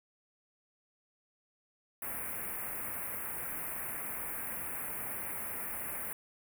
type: band-stop noise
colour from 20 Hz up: white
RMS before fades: -39 dBFS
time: 2.02-6.13 s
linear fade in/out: 2 ms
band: 2400 to 9600 Hz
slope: 48 dB/octave
effects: none